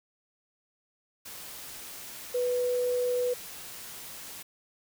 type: tone in noise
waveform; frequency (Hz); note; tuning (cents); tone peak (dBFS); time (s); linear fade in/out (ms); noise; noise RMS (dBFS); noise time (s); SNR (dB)
sine; 493.9; B4; 0; -25; 2.34-3.34; 10; white; -43; 1.25-4.43; +15
effects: none